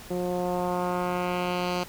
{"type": "tone with low-pass filter sweep", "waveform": "10% pulse", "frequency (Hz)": 178.8, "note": "F3", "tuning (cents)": 41, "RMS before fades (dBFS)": -28, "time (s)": [0.1, 1.84], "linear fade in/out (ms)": 10, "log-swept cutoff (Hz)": [430, 5100], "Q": 1.3, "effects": ["pink hiss -45 dBFS RMS until 1.88 s"]}